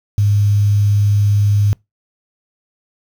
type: tone with quantisation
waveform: sine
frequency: 102.5 Hz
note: G#2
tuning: 22 cents flat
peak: -10 dBFS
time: 0.18-1.73 s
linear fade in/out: 0 ms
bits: 6
effects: noise-tail reverb RT60 0.2 s tail -26 dB re dry